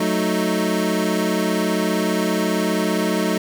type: chord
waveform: 25% pulse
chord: D# diminished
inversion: first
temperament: equal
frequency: 185 / 220 / 311.1 Hz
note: F#3 / A3 / D#4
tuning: 0 / 0 / 0 cents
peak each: -19 dBFS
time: 0-3.38 s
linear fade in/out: 5 ms
effects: none